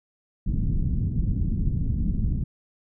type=low-pass noise; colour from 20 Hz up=pink; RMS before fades=-24 dBFS; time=0.46-2.44 s; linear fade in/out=10 ms; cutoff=210 Hz; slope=24 dB/octave; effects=none